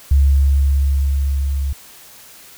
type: tone with level ramp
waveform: sine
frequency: 69.3 Hz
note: C#2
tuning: in tune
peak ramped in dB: -8 to -17 dBFS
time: 0.11-1.73 s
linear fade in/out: 5 ms
effects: white hiss -42 dBFS RMS until 2.57 s